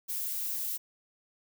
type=noise; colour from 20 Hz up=violet; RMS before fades=-34 dBFS; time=0.08-0.78 s; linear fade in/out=20 ms; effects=none